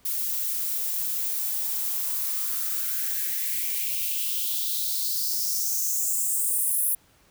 violet noise with high-pass filter sweep, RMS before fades -27 dBFS, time 0.05-6.95 s, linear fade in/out 5 ms, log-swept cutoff 360 to 11000 Hz, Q 4.4, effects pink hiss -60 dBFS RMS until 7.3 s

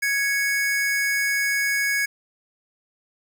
square tone pair together, 1665.2 / 2217 Hz, G#6 / C#7, +4 / 0 cents, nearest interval perfect fourth, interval 496 cents, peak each -24 dBFS, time 0.02-2.06 s, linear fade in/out 10 ms, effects none

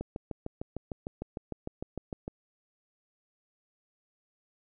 click train, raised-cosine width 2 ms, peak -22 dBFS, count 16, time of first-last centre 0.01-2.279 s, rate 6.61 Hz, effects none

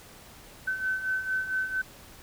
sine beating tone pair, 1522 / 1526.4 Hz, F#6 / G6, +48 / -47 cents, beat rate 4.4 Hz, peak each -34 / -28 dBFS, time 0.67-1.82 s, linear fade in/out 10 ms, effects pink hiss -50 dBFS RMS until 2.22 s

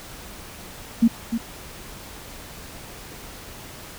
sine tone with echo, 230.3 Hz, A#3, 21 cents flat, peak -11 dBFS, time 1.02-1.08 s, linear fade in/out 10 ms, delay 300 ms, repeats 1, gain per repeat -9 dB, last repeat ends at 1.38 s, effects pink hiss -40 dBFS RMS until 3.98 s

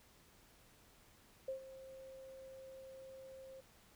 sine tone with ADSR envelope, 530 Hz, C5, 22 cents sharp, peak -37 dBFS, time 1.48-3.61 s, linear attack 5 ms, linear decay 110 ms, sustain -14 dB, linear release 11 ms, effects pink hiss -66 dBFS RMS until 3.95 s

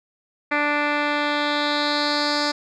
10% pulse tone with low-pass filter sweep, 293.7 Hz, D4, in tune, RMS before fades -22 dBFS, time 0.51-2.52 s, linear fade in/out 10 ms, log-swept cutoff 2300 to 5200 Hz, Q 3.7, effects none

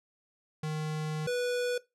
square tone pair in turn, 154.6 / 490.8 Hz, D#3 / B4, -11 / -11 cents, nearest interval octave + minor sixth, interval 2000 cents, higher second, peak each -32 / -29 dBFS, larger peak second, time 0.63-1.27 / 1.27-1.78 s, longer first, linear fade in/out 5 ms, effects noise-tail reverb RT60 0.2 s tail -18 dB re dry + low-pass 9000 Hz 12 dB/octave

